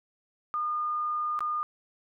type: tone with dropouts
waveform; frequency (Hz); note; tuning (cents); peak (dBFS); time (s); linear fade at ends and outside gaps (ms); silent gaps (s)
sine; 1217; D#6; -39; -27; 0.54-1.63; 0; 1.391-1.406
effects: none